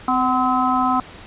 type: harmonic tone with a mistuned harmonic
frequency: 257.2 Hz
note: C4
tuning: 30 cents flat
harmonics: 1 / 3 / 4 / 5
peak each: -21 / -21 / -21 / -21 dBFS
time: 0.08-1 s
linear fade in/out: 2 ms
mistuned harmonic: 3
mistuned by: -41 cents
effects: pink hiss -40 dBFS RMS until 1.26 s + resampled to 8000 Hz